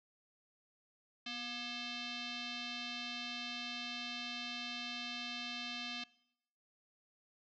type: tone with frequency modulation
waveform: sine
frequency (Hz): 244.2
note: B3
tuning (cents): -19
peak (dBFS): -40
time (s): 1.26-6.04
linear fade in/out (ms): 5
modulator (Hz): 960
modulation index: 4.4
effects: noise-tail reverb RT60 0.8 s tail -23 dB re dry